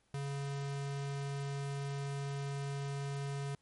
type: tone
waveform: square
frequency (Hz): 140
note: C#3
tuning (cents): +18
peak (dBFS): -37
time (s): 0.14-3.55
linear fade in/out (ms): 2
effects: pink hiss -74 dBFS RMS until 3.61 s + MP3 48 kbps